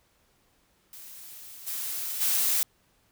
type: noise with level steps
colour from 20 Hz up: blue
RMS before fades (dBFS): -45 / -33 / -25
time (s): 0.93-2.63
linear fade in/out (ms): 0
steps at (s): 1.66 / 2.2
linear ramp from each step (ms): 20
effects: pink hiss -67 dBFS RMS until 3.11 s